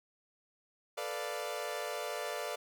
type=chord; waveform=sawtooth; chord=B half-diminished seventh; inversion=third; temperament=equal; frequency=440 / 493.9 / 587.3 / 698.5 Hz; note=A4 / B4 / D5 / F5; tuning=0 / 0 / 0 / 0 cents; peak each=-39 / -39 / -36 / -39 dBFS; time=0.97-2.56 s; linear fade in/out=10 ms; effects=none